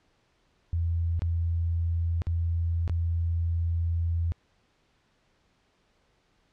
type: tone with dropouts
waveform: sine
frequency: 84.1 Hz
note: E2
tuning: 35 cents sharp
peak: -24 dBFS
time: 0.73-4.32 s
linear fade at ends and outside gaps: 0 ms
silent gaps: 1.194-1.22 / 2.219-2.269 / 2.878-2.896 s
effects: pink hiss -68 dBFS RMS until 6.52 s + low-pass 5000 Hz 12 dB/octave